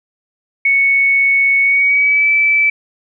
sine tone with pitch glide, 2216 to 2313 Hz, C#7 to D7, -1 to -27 cents, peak -9 dBFS, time 0.65-2.7 s, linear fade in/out 5 ms, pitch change +74 cents, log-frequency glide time 1.61-2.3 s, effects none

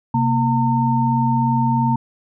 sine tone cluster, 130.2 / 233.2 / 910 Hz, C3 / A#3 / A#5, -8 / +1 / -42 cents, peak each -19 dBFS, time 0.14-1.96 s, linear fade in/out 5 ms, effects none

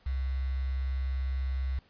sine tone with quantisation, 66 Hz, C2, 16 cents sharp, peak -28 dBFS, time 0.06-1.79 s, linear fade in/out 5 ms, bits 8, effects pink hiss -64 dBFS RMS until 1.89 s + resampled to 11025 Hz

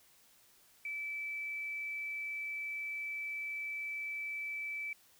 sine tone, 2313 Hz, D7, 27 cents flat, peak -37 dBFS, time 0.85-4.93 s, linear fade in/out 2 ms, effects white hiss -65 dBFS RMS until 5.19 s

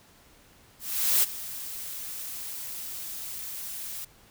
blue noise with ADSR envelope, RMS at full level -21 dBFS, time 0.79-4.05 s, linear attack 440 ms, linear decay 20 ms, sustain -16 dB, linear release 8 ms, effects pink hiss -57 dBFS RMS until 4.3 s

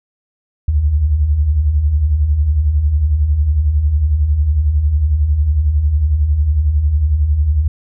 sine beating tone pair, 65.41 / 76.41 Hz, C2 / D#2, 0 / -31 cents, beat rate 11 Hz, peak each -20 / -11 dBFS, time 0.68-7.68 s, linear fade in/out 5 ms, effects none

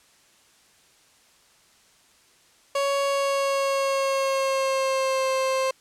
30% pulse tone with pitch glide, 557 to 527.3 Hz, C#5 to C5, +8 to +13 cents, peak -19 dBFS, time 2.75-5.71 s, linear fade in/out 5 ms, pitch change -95 cents, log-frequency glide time 3.05-5.29 s, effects white hiss -58 dBFS RMS until 5.8 s + low-pass 9000 Hz 12 dB/octave

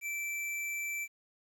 square tone, 2332 Hz, D7, 13 cents flat, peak -35 dBFS, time 0.01-1.08 s, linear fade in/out 50 ms, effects 11-bit

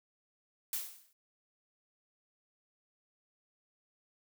blue noise with exponential decay, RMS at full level -33 dBFS, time 0.73-1.13 s, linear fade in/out 2 ms, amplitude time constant 86 ms, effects none

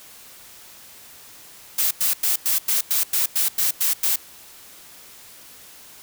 blue noise bursts, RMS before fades -20 dBFS, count 11, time 1.78-4.16 s, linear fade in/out 5 ms, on 130 ms, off 95 ms, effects white hiss -45 dBFS RMS until 6.02 s

